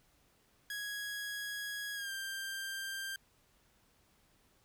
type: tone with pitch glide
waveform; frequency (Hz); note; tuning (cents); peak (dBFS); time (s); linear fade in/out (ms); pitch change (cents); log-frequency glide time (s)
sawtooth; 1661.2 to 1582.5; G#6 to G6; 0 to +16; -35; 0.7-3.16; 2; -84; 1.94-2.11
effects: pink hiss -70 dBFS RMS until 4.64 s